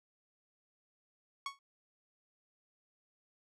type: tone with exponential decay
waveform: sawtooth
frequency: 1108.7 Hz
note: C#6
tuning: in tune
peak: -30 dBFS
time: 1.46-1.59 s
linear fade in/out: 2 ms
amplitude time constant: 27 ms
effects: low-pass 7000 Hz 12 dB/octave